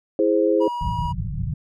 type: chord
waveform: sine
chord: E augmented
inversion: none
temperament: equal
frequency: 329.6 / 415.3 / 523.3 Hz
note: E4 / G#4 / B#4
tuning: 0 / 0 / 0 cents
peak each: -20 dBFS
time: 0.19-0.68 s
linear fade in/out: 2 ms
type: tone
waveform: triangle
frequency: 963 Hz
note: B5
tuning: 44 cents flat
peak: -23 dBFS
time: 0.6-1.13 s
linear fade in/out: 20 ms
type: low-pass noise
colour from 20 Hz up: white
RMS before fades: -26 dBFS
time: 0.81-1.54 s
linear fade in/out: 5 ms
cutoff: 180 Hz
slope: 96 dB/octave
effects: none